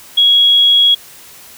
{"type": "tone", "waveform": "sine", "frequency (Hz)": 3322, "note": "G#7", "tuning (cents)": 0, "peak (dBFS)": -6, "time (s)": [0.17, 0.95], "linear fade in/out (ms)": 10, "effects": ["white hiss -38 dBFS RMS until 1.57 s"]}